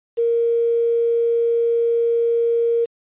sine tone with quantisation, 466.2 Hz, A#4, in tune, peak -15 dBFS, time 0.17-2.86 s, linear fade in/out 20 ms, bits 7, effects resampled to 8000 Hz

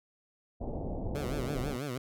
pink low-pass noise, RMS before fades -36 dBFS, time 0.6-1.77 s, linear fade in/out 20 ms, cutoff 780 Hz, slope 48 dB/octave
15% pulse tone with vibrato, 134.5 Hz, C3, 48 cents sharp, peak -28 dBFS, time 1.15-1.98 s, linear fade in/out 2 ms, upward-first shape sine, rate 6.1 Hz, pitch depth 180 cents each way
effects none

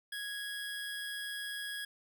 25% pulse tone with amplitude modulation, 1661.2 Hz, G#6, in tune, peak -33 dBFS, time 0.12-1.85 s, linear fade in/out 5 ms, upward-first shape sine, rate 179 Hz, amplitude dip 25%, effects none

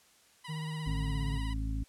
15% pulse tone with vibrato, 976 Hz, B5, 21 cents flat, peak -37 dBFS, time 0.44-1.54 s, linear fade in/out 10 ms, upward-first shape triangle, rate 17 Hz, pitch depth 69 cents each way
triangle tone with pitch glide, 156.2 to 144.9 Hz, D#3 to D3, +7 to -23 cents, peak -33 dBFS, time 0.48-1.39 s, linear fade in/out 20 ms, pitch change -130 cents, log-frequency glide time 0.83-1.22 s
harmonic tone, 54 Hz, A1, 32 cents flat, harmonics 1 / 2 / 3 / 4 / 5, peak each -32 / -39 / -48 / -48 / -41 dBFS, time 0.86-1.84 s, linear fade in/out 10 ms
effects white hiss -63 dBFS RMS until 1.88 s + low-pass 10000 Hz 12 dB/octave

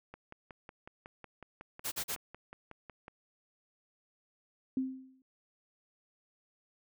click train, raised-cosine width 0.5 ms, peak -32 dBFS, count 17, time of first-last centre 0.14-3.081 s, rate 5.44 Hz
white noise bursts, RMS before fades -36 dBFS, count 3, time 1.84-2.16 s, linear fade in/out 20 ms, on 80 ms, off 40 ms
sine tone with exponential decay, 261.6 Hz, C4, in tune, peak -27 dBFS, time 4.77-5.22 s, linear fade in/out 2 ms, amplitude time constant 97 ms
effects none

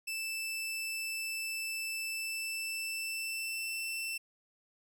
sawtooth tone with pitch glide, 2644 to 2676 Hz, E7 to E7, +5 to +25 cents, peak -32 dBFS, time 0.07-4.18 s, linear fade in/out 10 ms, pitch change +20 cents, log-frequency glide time 2.08-3.94 s, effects none

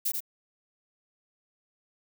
violet noise with echo, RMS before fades -28 dBFS, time 0.05-0.12 s, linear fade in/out 10 ms, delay 85 ms, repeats 1, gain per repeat -4 dB, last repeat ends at 0.205 s, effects none

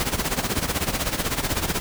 pink noise with tremolo, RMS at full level -22 dBFS, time 0-1.8 s, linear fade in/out 0 ms, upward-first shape sine, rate 16 Hz, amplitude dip 75%, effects none

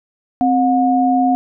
sine tone pair together, 261.6 / 722.2 Hz, C4 / F#5, 0 / -42 cents, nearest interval octave + tritone, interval 1758 cents, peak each -14 dBFS, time 0.41-1.35 s, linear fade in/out 0 ms, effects none

